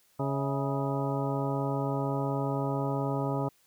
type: harmonic tone with a mistuned harmonic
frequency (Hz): 138.59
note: C#3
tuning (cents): 0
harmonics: 1 / 2 / 3 / 4 / 5 / 6 / 7 / 9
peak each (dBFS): -31 / -34 / -36 / -37 / -38 / -39 / -39 / -41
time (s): 0.19-3.49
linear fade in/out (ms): 10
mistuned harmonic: 5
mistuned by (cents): -88
effects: white hiss -66 dBFS RMS until 3.66 s